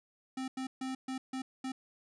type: tone bursts at uneven times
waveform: square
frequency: 261.6 Hz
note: C4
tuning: in tune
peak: -36 dBFS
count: 6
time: 0.37-0.48 / 0.57-0.67 / 0.81-0.95 / 1.08-1.18 / 1.33-1.42 / 1.64-1.72 s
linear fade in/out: 5 ms
effects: resampled to 22050 Hz